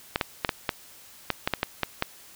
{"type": "clicks", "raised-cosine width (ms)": 0.3, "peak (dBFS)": -7, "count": 11, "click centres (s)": [0.159, 0.212, 0.448, 0.492, 0.692, 1.303, 1.475, 1.537, 1.631, 1.833, 2.024], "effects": ["white hiss -50 dBFS RMS until 2.35 s"]}